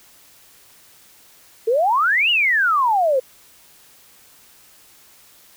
sine exponential two-way sweep, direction up then down, 428.5 to 2960 to 499.2 Hz, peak -14 dBFS, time 1.67-3.2 s, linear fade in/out 10 ms, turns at 2.3 s, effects white hiss -50 dBFS RMS until 5.56 s

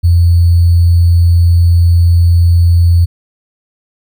sine tone with sample-and-hold, 85.8 Hz, F2, 30 cents flat, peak -4 dBFS, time 0.03-3.06 s, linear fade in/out 20 ms, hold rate 4410 Hz, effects none

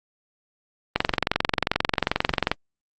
click train, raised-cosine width 0.3 ms, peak -3 dBFS, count 36, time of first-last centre 0.96-2.516 s, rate 22.5 Hz, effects Opus 24 kbps

